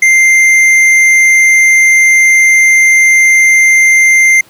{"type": "tone with tanh clipping", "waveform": "sine", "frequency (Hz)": 2093, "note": "C7", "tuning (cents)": 0, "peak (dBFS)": -5, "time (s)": [0.02, 4.41], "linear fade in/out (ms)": 5, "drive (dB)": 10, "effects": ["pink hiss -43 dBFS RMS until 4.49 s", "high-pass 100 Hz 12 dB/octave"]}